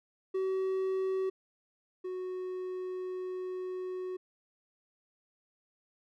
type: tone pair in turn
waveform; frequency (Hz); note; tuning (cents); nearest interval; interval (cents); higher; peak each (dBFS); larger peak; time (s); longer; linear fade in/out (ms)
triangle; 379.5 / 368.7; F#4 / F#4; +44 / -6; unison; 50; first; -27 / -33; first; 0.34-1.3 / 2.04-4.17; second; 10
effects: none